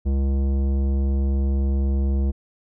triangle tone with tanh clipping, 68.1 Hz, C#2, 30 cents flat, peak -20 dBFS, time 0.05-2.32 s, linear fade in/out 20 ms, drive 18 dB, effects none

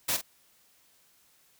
white noise with echo, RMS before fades -28 dBFS, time 0.08-0.17 s, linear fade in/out 10 ms, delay 46 ms, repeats 1, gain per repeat -10 dB, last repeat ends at 0.216 s, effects white hiss -64 dBFS RMS until 1.59 s

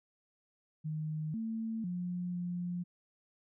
sine tone with pitch steps, 155 / 223.9 / 178 / 176.4 Hz, D#3 / A3 / F3 / F3, -6 / +30 / +33 / +18 cents, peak -34 dBFS, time 0.84-2.84 s, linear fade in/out 20 ms, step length 500 ms, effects none

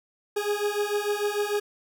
40% pulse beating tone pair, 410 / 416.7 Hz, G#4 / G#4, -22 / +6 cents, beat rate 6.7 Hz, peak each -27 dBFS, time 0.36-1.6 s, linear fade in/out 10 ms, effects none

